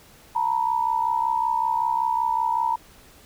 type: tone pair together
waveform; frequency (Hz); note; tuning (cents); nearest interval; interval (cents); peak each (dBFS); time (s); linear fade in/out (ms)
sine; 900.7 / 966; A5 / B5; +40 / -39; minor second; 121; -23; 0.35-2.76; 10
effects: pink hiss -51 dBFS RMS until 3.25 s

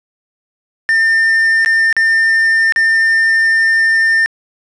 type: tone with dropouts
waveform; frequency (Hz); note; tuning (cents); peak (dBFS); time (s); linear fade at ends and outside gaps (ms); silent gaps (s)
triangle; 1803; A6; +42; -7; 0.89-4.26; 0; 1.648-1.66 / 1.927-1.966 / 2.723-2.761
effects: resampled to 22050 Hz + 7-bit

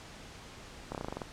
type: slowing click train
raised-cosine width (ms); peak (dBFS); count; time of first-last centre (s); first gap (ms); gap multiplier
1; -22; 9; 0.92-1.218; 28; 1.08
effects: pink hiss -49 dBFS RMS until 1.32 s + low-pass 7000 Hz 12 dB/octave

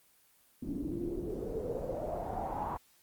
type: noise with low-pass filter sweep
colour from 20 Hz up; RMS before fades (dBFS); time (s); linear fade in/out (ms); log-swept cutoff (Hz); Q
pink; -37; 0.62-2.77; 5; 260 to 950; 7.3
effects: white hiss -66 dBFS RMS until 3.02 s + Opus 24 kbps

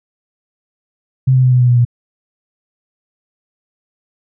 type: tone with pitch steps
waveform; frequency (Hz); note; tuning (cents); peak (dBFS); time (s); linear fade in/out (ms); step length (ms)
sine; 130.81 / 129.01 / 127.23 / 125.48 / 123.75 / 122.05 / 120.37; C3 / C3 / C3 / B2 / B2 / B2 / B2; 0 / -24 / -48 / +28 / +4 / -20 / -44; -7; 1.27-1.851; 10; 83
effects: none

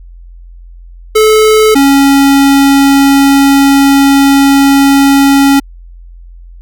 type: tone pair in turn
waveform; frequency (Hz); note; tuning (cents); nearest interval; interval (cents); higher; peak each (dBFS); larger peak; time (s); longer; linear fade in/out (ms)
square; 433.3 / 276.9; A4 / C#4; -27 / -2; minor sixth; 775; first; -4; neither; 1.15-1.75 / 1.75-5.6; second; 10
effects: added 43 Hz sine -29 dBFS peak until 6.61 s

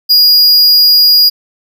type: tone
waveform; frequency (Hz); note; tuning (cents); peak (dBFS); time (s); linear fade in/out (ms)
square; 4870; D#8; -38; -4; 0.09-1.3; 20
effects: none

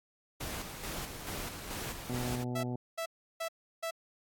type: noise with tremolo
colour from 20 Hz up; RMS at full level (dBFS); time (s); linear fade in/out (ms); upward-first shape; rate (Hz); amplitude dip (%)
pink; -39; 0.4-2.44; 10; square; 2.3; 45
type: harmonic tone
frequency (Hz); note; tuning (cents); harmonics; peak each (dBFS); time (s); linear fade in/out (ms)
123.47; B2; 0; 1 / 2 / 3 / 4 / 5 / 6 / 7; -36 / -37 / -43 / -48 / -49 / -48 / -51; 2.09-2.76; 5
type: tone bursts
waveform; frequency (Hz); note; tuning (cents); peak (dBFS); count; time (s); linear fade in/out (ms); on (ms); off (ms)
sawtooth; 659.3; E5; 0; -30; 4; 2.55-3.91; 10; 85; 340
effects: AAC 64 kbps

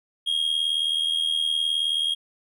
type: tone with amplitude modulation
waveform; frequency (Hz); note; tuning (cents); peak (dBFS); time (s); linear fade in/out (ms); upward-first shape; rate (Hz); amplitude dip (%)
triangle; 3263; G#7; -31; -17; 0.26-2.15; 20; sine; 79.1; 70
effects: none

